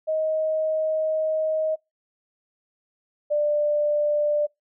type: tone pair in turn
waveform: sine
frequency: 628 / 592.8 Hz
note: D#5 / D5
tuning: +16 / +16 cents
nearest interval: minor second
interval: 100 cents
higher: first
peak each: -21 / -19 dBFS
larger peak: second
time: 0.07-1.76 / 3.3-4.47 s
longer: first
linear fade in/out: 20 ms
effects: noise-tail reverb RT60 0.2 s tail -25 dB re dry